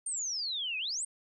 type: exponential two-way sweep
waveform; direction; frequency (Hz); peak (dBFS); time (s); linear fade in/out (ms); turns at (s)
sine; down then up; 9030 to 2456 to 9030; -32; 0.06-1.05; 5; 0.78
effects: none